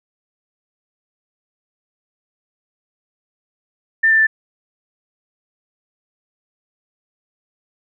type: tone with pitch steps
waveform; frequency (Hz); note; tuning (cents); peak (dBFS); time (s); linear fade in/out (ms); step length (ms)
sine; 1792 / 1778.6 / 1765.3; A6 / A6 / A6; +31 / +18 / +5; -10; 4.03-4.27; 10; 80
effects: none